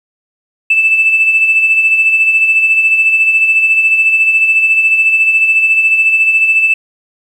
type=tone with tremolo; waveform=sine; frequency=2637 Hz; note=E7; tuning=in tune; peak=-4 dBFS; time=0.7-6.74 s; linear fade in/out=5 ms; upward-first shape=sine; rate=14 Hz; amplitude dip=50%; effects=tanh soft clip ceiling 0 dBFS + 7-bit